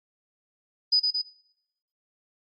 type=tone with echo; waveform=sine; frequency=4978 Hz; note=D#8; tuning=in tune; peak=-17 dBFS; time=0.92-1 s; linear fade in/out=10 ms; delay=110 ms; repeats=2; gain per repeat=-3 dB; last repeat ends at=1.22 s; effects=noise-tail reverb RT60 0.8 s tail -22 dB re dry + Opus 48 kbps